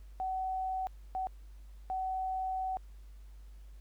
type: tone bursts at uneven times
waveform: sine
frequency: 754 Hz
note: F#5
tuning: 32 cents sharp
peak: -32 dBFS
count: 3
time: 0.2-0.87 / 1.15-1.27 / 1.9-2.77 s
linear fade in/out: 0 ms
effects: added 50 Hz sine -48 dBFS peak until 3.8 s + pink hiss -69 dBFS RMS until 3.8 s